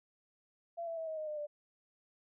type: tone with pitch steps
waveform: sine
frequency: 679 / 663.5 / 648.3 / 633.5 / 619.1 / 604.9 / 591.1 Hz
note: F5 / E5 / E5 / D#5 / D#5 / D#5 / D5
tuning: -49 / +11 / -29 / +31 / -9 / -49 / +11 cents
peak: -37 dBFS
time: 0.77-1.47 s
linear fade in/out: 20 ms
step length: 100 ms
effects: none